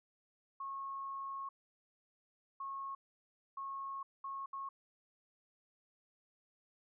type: tone bursts at uneven times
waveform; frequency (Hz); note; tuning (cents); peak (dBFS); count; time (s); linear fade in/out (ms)
sine; 1092; C#6; -26; -40; 5; 0.6-1.49 / 2.6-2.95 / 3.57-4.03 / 4.24-4.46 / 4.53-4.69; 5
effects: none